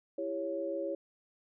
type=chord; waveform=sine; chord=C# diminished; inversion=first; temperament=just; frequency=332.6 / 399.1 / 554.4 Hz; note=E4 / G4 / C#5; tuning=+16 / +31 / 0 cents; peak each=-38 / -40 / -35 dBFS; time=0.18-0.95 s; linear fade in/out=5 ms; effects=none